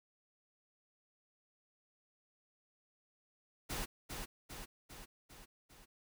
pink noise with echo, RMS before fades -40 dBFS, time 3.69-3.86 s, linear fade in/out 20 ms, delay 400 ms, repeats 5, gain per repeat -4 dB, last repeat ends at 5.86 s, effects none

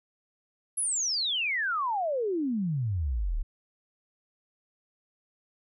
sine exponential sweep, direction down, 11175 to 32.7 Hz, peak -26 dBFS, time 0.77-3.43 s, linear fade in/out 10 ms, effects none

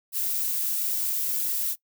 violet noise, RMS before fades -27 dBFS, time 0.12-1.76 s, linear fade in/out 50 ms, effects noise-tail reverb RT60 0.1 s tail -21 dB re dry

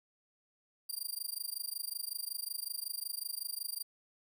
5% pulse tone with amplitude modulation, 4742 Hz, D8, 16 cents sharp, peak -27 dBFS, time 0.89-3.83 s, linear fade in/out 10 ms, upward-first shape sine, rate 25.4 Hz, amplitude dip 100%, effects none

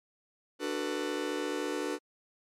45% pulse chord, B minor seventh, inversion first, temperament just, 296.3 / 370.4 / 444.5 / 493.9 Hz, D4 / F#4 / A4 / B4, +15 / +2 / +18 / 0 cents, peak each -36 / -37 / -38 / -38 dBFS, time 0.59-1.99 s, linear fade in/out 50 ms, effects low-pass 10000 Hz 12 dB/octave + MP3 96 kbps

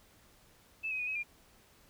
sine tone with pitch steps, 2624 / 2530 / 2467 / 2553 / 2403 Hz, E7 / D#7 / D#7 / D#7 / D7, -9 / +28 / -15 / +44 / +39 cents, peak -33 dBFS, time 0.83-1.235 s, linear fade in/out 20 ms, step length 81 ms, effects pink hiss -63 dBFS RMS until 1.89 s

